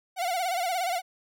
45% pulse tone with vibrato, 719 Hz, F#5, 50 cents flat, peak -26 dBFS, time 0.16-1.02 s, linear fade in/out 50 ms, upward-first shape sine, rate 17 Hz, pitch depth 100 cents each way, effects none

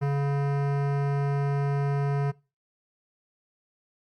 sine tone with hard clipping, 141.1 Hz, C#3, 31 cents sharp, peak -25 dBFS, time 0.01-2.32 s, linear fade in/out 20 ms, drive 18 dB, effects noise-tail reverb RT60 0.3 s tail -22 dB re dry + Opus 48 kbps

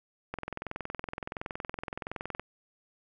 click train, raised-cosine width 0.5 ms, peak -20 dBFS, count 45, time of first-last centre 0.34-2.396 s, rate 21.4 Hz, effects none

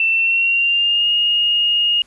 sine tone with pitch glide, 2678 to 2854 Hz, E7 to F7, +27 to +37 cents, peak -13 dBFS, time 0-2.02 s, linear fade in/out 2 ms, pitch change +110 cents, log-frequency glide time 0.1-1.09 s, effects pink hiss -54 dBFS RMS until 2.06 s + resampled to 24000 Hz

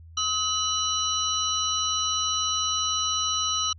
sine tone cluster, 1276 / 2971 / 3985 / 5790 Hz, D#6 / F#7 / B7 / F#8, +43 / +6 / +15 / -38 cents, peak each -29 dBFS, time 0.17-3.73 s, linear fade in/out 5 ms, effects added 82 Hz sine -44 dBFS peak until 3.78 s

